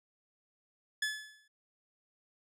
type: tone with exponential decay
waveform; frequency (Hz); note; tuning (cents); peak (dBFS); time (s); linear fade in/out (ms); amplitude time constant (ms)
sawtooth; 1720; A6; -40; -25; 1.02-1.48; 5; 98
effects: low-pass 10000 Hz 12 dB/octave